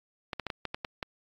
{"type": "clicks", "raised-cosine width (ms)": 0.3, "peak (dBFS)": -17, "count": 8, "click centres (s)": [0.332, 0.397, 0.467, 0.502, 0.653, 0.745, 0.848, 1.028], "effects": ["AAC 48 kbps"]}